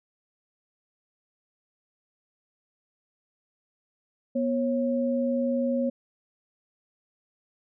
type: tone pair together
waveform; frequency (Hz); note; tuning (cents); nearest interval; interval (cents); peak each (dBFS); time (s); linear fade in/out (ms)
sine; 243.1 / 545.3; B3 / C#5; -27 / -29; octave + major second; 1398; -25 / -27; 4.35-5.9; 10
effects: none